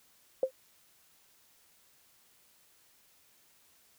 sine tone with exponential decay, 523.3 Hz, C5, in tune, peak -20 dBFS, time 0.43-0.51 s, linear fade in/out 2 ms, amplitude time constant 17 ms, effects white hiss -65 dBFS RMS until 3.98 s

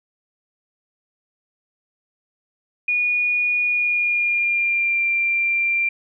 sine tone with pitch glide, 2450 to 2371 Hz, D#7 to D7, -27 to +16 cents, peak -17 dBFS, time 2.88-5.89 s, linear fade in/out 5 ms, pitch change -57 cents, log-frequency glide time 3.64-5.04 s, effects none

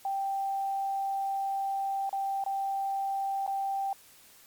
sine tone with dropouts, 784 Hz, G5, in tune, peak -28 dBFS, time 0.05-3.93 s, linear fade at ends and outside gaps 2 ms, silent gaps 2.094-2.128 / 2.44-2.462 / 3.465-3.476 s, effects white hiss -56 dBFS RMS until 4.46 s + MP3 96 kbps

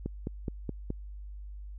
click train, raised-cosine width 3 ms, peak -20 dBFS, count 5, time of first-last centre 0.06-0.904 s, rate 4.74 Hz, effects added 50 Hz sine -40 dBFS peak until 1.78 s

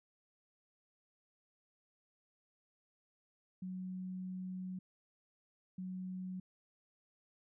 sine tone bursts at uneven times, 185 Hz, F#3, in tune, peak -40 dBFS, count 2, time 3.62-4.79 / 5.78-6.4 s, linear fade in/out 5 ms, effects none

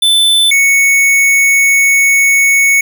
square tone pair in turn, 3520 / 2217 Hz, A7 / C#7, 0 / 0 cents, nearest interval minor sixth, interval 800 cents, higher first, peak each -7 dBFS, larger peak neither, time 0.02-0.51 / 0.51-2.81 s, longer second, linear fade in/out 5 ms, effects none

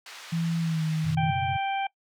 white band-pass noise, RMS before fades -44 dBFS, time 0.06-1.15 s, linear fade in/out 2 ms, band 870 to 4000 Hz, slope 12 dB/octave
sine tone with pitch glide, 166.4 to 157.97 Hz, E3 to D#3, +17 to +27 cents, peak -24 dBFS, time 0.32-1.31 s, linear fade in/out 10 ms, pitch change -90 cents, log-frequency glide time 0.6-0.83 s
sine chord, F# suspended fourth, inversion none, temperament equal, 92.5 / 123.47 / 138.59 Hz, F#2 / B2 / C#3, 0 / 0 / 0 cents, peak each -34 dBFS, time 1.04-1.57 s, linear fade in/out 10 ms
harmonic tone, 784 Hz, G5, in tune, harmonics 1 / 2 / 3 / 4, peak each -26 / -38 / -36 / -40 dBFS, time 1.17-1.87 s, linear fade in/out 5 ms
effects noise-tail reverb RT60 0.1 s tail -22 dB re dry

